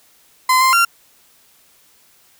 35% pulse tone with pitch steps, 1027 / 1045 / 1379 Hz, C6 / C6 / F6, -33 / -2 / -22 cents, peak -9 dBFS, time 0.49-0.85 s, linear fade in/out 5 ms, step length 120 ms, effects white hiss -53 dBFS RMS until 2.39 s

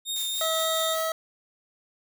sawtooth tone with vibrato, 3675 Hz, A#7, 25 cents flat, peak -25 dBFS, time 0.05-0.97 s, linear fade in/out 50 ms, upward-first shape triangle, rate 3.5 Hz, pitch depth 16 cents each way
blue noise with tremolo, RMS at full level -36 dBFS, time 0.16-1.1 s, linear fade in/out 0 ms, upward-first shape sine, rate 5.1 Hz, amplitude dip 55%
25% pulse tone, 645 Hz, E5, 38 cents flat, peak -22 dBFS, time 0.41-1.12 s, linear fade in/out 2 ms
effects none

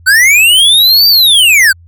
square linear two-way sweep, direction up then down, 1466 to 4699 to 1466 Hz, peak -4 dBFS, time 0.06-1.73 s, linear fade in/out 20 ms, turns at 1.08 s, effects added 85 Hz sine -36 dBFS peak until 1.87 s

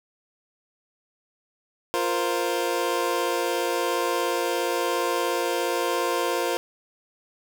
25% pulse chord, F suspended fourth, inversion none, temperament equal, 349.2 / 466.2 / 523.3 Hz, F4 / Bb4 / C5, 0 / 0 / 0 cents, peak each -24 dBFS, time 1.94-6.57 s, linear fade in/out 0 ms, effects none

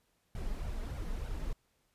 brown noise with flanger, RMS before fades -37 dBFS, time 0.35-1.53 s, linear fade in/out 2 ms, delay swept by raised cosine 1.3 to 4.9 ms, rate 3.3 Hz, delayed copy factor +0.65, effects pink hiss -75 dBFS RMS until 1.94 s + resampled to 32000 Hz

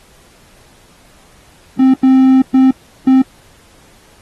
triangle tone bursts at uneven times, 262.4 Hz, C4, 5 cents sharp, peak -3 dBFS, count 4, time 1.79-1.94 / 2.03-2.42 / 2.54-2.71 / 3.07-3.22 s, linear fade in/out 5 ms, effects pink hiss -47 dBFS RMS until 4.21 s + AAC 32 kbps

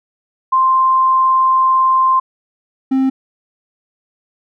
sine / triangle tone pair in turn, 1047 / 264.9 Hz, C6 / C4, +1 / +22 cents, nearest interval 2 octaves, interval 2379 cents, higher first, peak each -9 dBFS, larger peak neither, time 0.52-2.2 / 2.91-3.1 s, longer first, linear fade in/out 10 ms, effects none

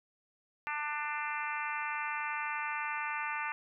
harmonic tone, 297.4 Hz, D4, 22 cents sharp, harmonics 3 / 4 / 5 / 6 / 7 / 8 / 9, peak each -39 / -40 / -41 / -42 / -42 / -43 / -44 dBFS, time 0.67-3.52 s, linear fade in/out 0 ms, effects none

